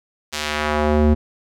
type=tone with band-pass filter sweep; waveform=square; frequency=75.4 Hz; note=D2; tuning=46 cents sharp; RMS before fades=-18 dBFS; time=0.32-1.15 s; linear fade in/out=20 ms; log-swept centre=5500 to 200 Hz; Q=0.76; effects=none